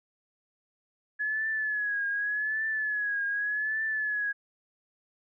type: tone with vibrato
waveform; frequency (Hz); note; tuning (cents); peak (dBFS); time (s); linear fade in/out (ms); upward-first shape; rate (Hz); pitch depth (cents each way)
sine; 1695; G#6; +35; -27; 1.19-4.33; 20; triangle; 0.85; 78
effects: none